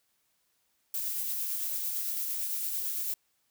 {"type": "noise with tremolo", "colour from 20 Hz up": "violet", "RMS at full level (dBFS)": -32, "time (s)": [0.94, 3.14], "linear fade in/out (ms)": 2, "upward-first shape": "sine", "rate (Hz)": 8.9, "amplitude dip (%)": 25, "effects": ["white hiss -74 dBFS RMS until 3.5 s"]}